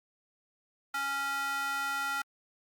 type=tone with high-pass filter; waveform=square; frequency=277.2 Hz; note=C#4; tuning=in tune; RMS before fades=-33 dBFS; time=0.94-2.22 s; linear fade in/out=5 ms; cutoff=1200 Hz; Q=4.8; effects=Opus 48 kbps